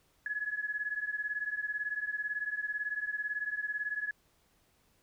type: beating tone pair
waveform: sine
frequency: 1687 / 1705 Hz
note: G#6 / G#6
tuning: +27 / +45 cents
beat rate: 18 Hz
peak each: -35 / -37 dBFS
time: 0.26-4.11 s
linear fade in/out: 2 ms
effects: pink hiss -70 dBFS RMS until 5.02 s